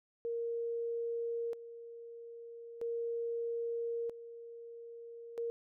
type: tone with tremolo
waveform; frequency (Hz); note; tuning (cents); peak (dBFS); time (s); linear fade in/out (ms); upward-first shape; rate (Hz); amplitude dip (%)
sine; 466.2; A#4; 0; -34; 0.25-5.5; 0; square; 0.39; 75
effects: none